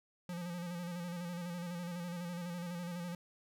square tone with vibrato, 174.6 Hz, F3, in tune, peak -40 dBFS, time 0.29-3.15 s, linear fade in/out 2 ms, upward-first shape square, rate 12 Hz, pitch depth 39 cents each way, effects none

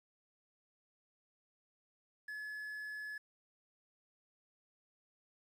triangle tone with quantisation, 1708 Hz, G#6, 48 cents sharp, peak -40 dBFS, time 2.28-3.18 s, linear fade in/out 5 ms, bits 11, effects resampled to 32000 Hz

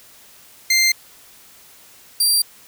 20% pulse tone pair in turn, 2093 / 4718 Hz, C7 / D8, 0 / +7 cents, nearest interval octave + major second, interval 1407 cents, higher second, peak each -8 dBFS, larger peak neither, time 0.7-0.92 / 2.2-2.42 s, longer neither, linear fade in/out 5 ms, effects white hiss -47 dBFS RMS until 2.67 s

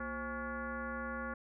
sine tone with frequency modulation, 826 Hz, G#5, 10 cents flat, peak -37 dBFS, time 0-1.34 s, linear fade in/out 5 ms, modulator 296 Hz, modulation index 2.8, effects none

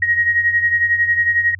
sine beating tone pair, 1883 / 1894 Hz, A#6 / A#6, +17 / +27 cents, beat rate 11 Hz, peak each -14 / -20 dBFS, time 0.02-1.55 s, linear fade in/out 5 ms, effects added 92 Hz sine -35 dBFS peak until 1.59 s

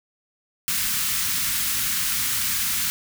white band-stop noise, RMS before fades -24 dBFS, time 0.68-2.9 s, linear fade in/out 0 ms, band 230 to 1200 Hz, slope 24 dB/octave, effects none

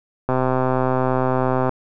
click train, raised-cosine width 1 ms, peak -6 dBFS, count 182, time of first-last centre 0.29-1.693 s, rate 129 Hz, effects none

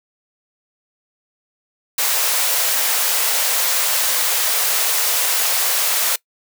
white high-pass noise, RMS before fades -18 dBFS, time 1.98-6.16 s, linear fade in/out 5 ms, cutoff 450 Hz, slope 48 dB/octave, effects noise-tail reverb RT60 0.1 s tail -22 dB re dry

